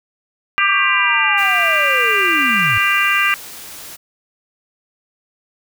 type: harmonic tone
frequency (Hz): 396.8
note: G4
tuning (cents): +21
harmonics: 3 / 4 / 5 / 6 / 7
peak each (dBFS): -19 / -19 / -19 / -19 / -19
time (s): 0.58-3.34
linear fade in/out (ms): 0
type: linear sweep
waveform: sine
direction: down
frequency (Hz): 1221 to 95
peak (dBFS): -22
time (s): 0.58-2.78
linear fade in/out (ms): 0
type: noise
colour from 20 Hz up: white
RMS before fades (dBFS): -34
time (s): 1.37-3.97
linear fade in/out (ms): 20
effects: none